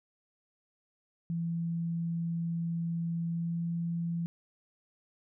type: tone with pitch glide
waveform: sine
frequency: 167.8 to 169.06 Hz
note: E3 to E3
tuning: +31 to +44 cents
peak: -30 dBFS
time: 1.3-4.26 s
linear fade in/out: 0 ms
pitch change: +13 cents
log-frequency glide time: 3.29-3.62 s
effects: none